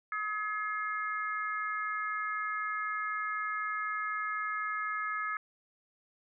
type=harmonic tone; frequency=424 Hz; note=G#4; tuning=36 cents sharp; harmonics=3 / 4 / 5; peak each=-34 / -37 / -40 dBFS; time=0.12-5.37 s; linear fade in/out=2 ms; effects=none